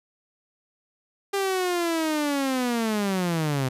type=linear sweep; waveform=sawtooth; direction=down; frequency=400 to 126.4 Hz; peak=-19 dBFS; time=1.33-3.69 s; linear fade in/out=10 ms; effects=resampled to 32000 Hz